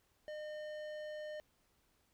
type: tone with low-pass filter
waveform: square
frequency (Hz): 608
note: D#5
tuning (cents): -40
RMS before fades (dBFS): -45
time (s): 0.28-1.4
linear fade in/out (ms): 0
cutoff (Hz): 3500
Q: 0.57
effects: pink hiss -75 dBFS RMS until 2.13 s